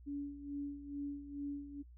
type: tone with tremolo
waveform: sine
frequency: 285 Hz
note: C#4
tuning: 48 cents sharp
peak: -37 dBFS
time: 0.06-1.83 s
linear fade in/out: 20 ms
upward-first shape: sine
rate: 2.3 Hz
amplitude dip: 70%
effects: noise-tail reverb RT60 0.1 s tail -24 dB re dry + added 60 Hz sine -54 dBFS peak until 1.97 s